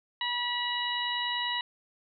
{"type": "harmonic tone", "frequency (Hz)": 970, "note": "B5", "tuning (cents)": -31, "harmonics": [1, 2, 3, 4], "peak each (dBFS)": [-34, -34, -34, -34], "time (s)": [0.21, 1.61], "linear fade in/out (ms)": 2, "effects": []}